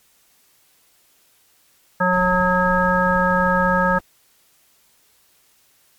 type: harmonic tone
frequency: 182.1 Hz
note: F#3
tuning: 27 cents flat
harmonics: 1 / 3 / 5 / 7 / 9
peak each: -21 / -21 / -21 / -21 / -21 dBFS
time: 2-3.99 s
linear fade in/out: 10 ms
type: noise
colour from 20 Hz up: brown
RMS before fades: -33 dBFS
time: 2.12-4.01 s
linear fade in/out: 10 ms
effects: white hiss -58 dBFS RMS until 5.98 s + MP3 96 kbps